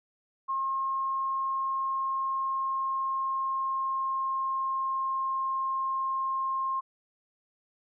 sine tone with pitch glide, 1072 to 1064.6 Hz, C6 to C6, +42 to +30 cents, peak -27 dBFS, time 0.48-6.81 s, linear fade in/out 20 ms, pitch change -12 cents, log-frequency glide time 1.34-5.42 s, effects none

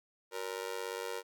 sawtooth tone with amplitude modulation, 468.6 Hz, A#4, 9 cents sharp, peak -29 dBFS, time 0.31-1.23 s, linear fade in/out 50 ms, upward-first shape sine, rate 97.3 Hz, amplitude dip 100%, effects none

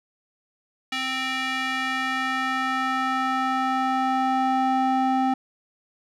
square tone with band-pass filter sweep, 261.6 Hz, C4, in tune, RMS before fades -24 dBFS, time 0.92-5.34 s, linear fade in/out 5 ms, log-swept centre 2700 to 640 Hz, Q 1.6, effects none

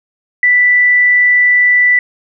sine tone, 1975.5 Hz, B6, in tune, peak -6 dBFS, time 0.43-1.99 s, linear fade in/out 2 ms, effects none

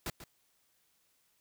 pink noise with echo, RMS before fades -37 dBFS, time 0.06-0.1 s, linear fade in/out 2 ms, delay 140 ms, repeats 1, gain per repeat -12 dB, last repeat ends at 0.24 s, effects white hiss -73 dBFS RMS until 1.4 s

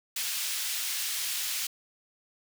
pink high-pass noise, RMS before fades -32 dBFS, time 0.16-1.67 s, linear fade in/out 5 ms, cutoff 2900 Hz, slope 12 dB/octave, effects none

